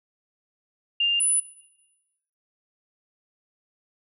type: tone pair in turn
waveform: sine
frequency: 2800 / 9978 Hz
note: F7 / D#9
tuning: +4 / +4 cents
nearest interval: octave + minor seventh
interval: 2200 cents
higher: second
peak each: -19 / -19 dBFS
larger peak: neither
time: 1-1.2 / 1.2-1.4 s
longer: neither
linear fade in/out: 5 ms
effects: noise-tail reverb RT60 1.0 s tail -18 dB re dry